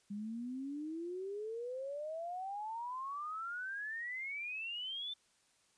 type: exponential sweep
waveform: sine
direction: up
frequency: 199.6 to 3574 Hz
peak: -39 dBFS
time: 0.1-5.14 s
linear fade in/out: 10 ms
effects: white hiss -72 dBFS RMS until 5.77 s + resampled to 22050 Hz